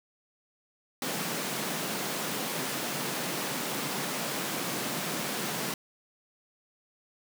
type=high-pass noise; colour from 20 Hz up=pink; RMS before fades=-33 dBFS; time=1.02-5.74 s; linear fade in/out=2 ms; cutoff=140 Hz; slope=48 dB/octave; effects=none